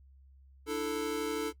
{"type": "chord", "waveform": "square", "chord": "D suspended second", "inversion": "none", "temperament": "equal with one note detuned", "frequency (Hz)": [297.2, 329.6, 440], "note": ["D4", "E4", "A4"], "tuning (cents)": [21, 0, 0], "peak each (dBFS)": [-38, -40, -34], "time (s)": [0.66, 1.53], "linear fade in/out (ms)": 50, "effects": ["noise-tail reverb RT60 0.1 s tail -19 dB re dry", "added 67 Hz sine -55 dBFS peak until 1.6 s"]}